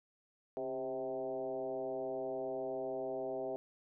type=tone with frequency modulation; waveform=sine; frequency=523.3 Hz; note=C5; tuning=in tune; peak=-36 dBFS; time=0.57-3.56 s; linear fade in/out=0 ms; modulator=127 Hz; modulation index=1.6; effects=none